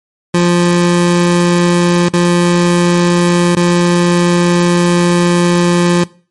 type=tone with dropouts; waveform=25% pulse; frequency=174.61 Hz; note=F3; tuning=in tune; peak=-4 dBFS; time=0.34-6.04 s; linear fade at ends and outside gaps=5 ms; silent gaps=2.088-2.135 / 3.553-3.567 s; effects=noise-tail reverb RT60 0.4 s tail -21 dB re dry + MP3 48 kbps